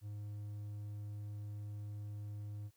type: tone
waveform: triangle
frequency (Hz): 103.83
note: G#2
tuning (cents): 0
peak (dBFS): -40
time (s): 0.01-2.71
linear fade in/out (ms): 50
effects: white hiss -75 dBFS RMS until 2.76 s